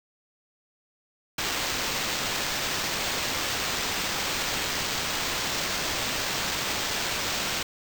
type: noise with sample-and-hold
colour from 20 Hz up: blue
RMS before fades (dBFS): -29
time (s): 1.38-7.63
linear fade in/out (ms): 5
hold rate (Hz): 11025
effects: none